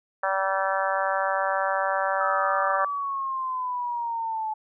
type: harmonic tone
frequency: 192.7 Hz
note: G3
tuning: 29 cents flat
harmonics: 3 / 4 / 5 / 6 / 7 / 8 / 9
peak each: -28 / -29 / -30 / -31 / -31 / -32 / -33 dBFS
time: 0.23-2.85 s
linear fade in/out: 5 ms
type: exponential sweep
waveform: sine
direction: down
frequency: 1294 to 861 Hz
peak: -26 dBFS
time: 2.2-4.54 s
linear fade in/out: 10 ms
effects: none